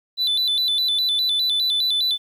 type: tone with vibrato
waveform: sine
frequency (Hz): 3736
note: A#7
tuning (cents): +3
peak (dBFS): -15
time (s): 0.17-2.18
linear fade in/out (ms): 50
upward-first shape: square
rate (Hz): 4.9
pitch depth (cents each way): 110
effects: tanh soft clip ceiling -17 dBFS + 9-bit